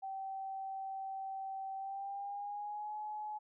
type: tone with pitch glide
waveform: sine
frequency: 773 to 847.8 Hz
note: G5 to G#5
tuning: -24 to +35 cents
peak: -39 dBFS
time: 0.02-3.39 s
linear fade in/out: 20 ms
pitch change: +159 cents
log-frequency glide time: 1.76-2.95 s
effects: none